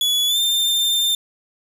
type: tone with pitch glide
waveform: 40% pulse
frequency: 3404 to 3594 Hz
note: G#7 to A7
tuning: +42 to +36 cents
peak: -15 dBFS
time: 0.01-1.15 s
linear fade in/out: 2 ms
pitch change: +94 cents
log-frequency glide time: 0.27-0.38 s
effects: 7-bit